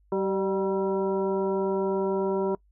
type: harmonic tone with a mistuned harmonic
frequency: 192.6 Hz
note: G3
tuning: 30 cents flat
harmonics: 1 / 2 / 3 / 4 / 5 / 7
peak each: -31 / -25 / -33 / -41 / -33 / -44 dBFS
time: 0.12-2.55 s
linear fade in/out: 2 ms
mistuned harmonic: 3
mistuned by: +50 cents
effects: noise-tail reverb RT60 0.1 s tail -24 dB re dry + added 50 Hz sine -59 dBFS peak until 2.71 s